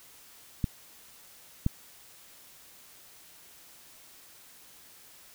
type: clicks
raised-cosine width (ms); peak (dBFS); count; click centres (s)
5; -14 / -12; 2; 0.642 / 1.664
effects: white hiss -54 dBFS RMS until 5.34 s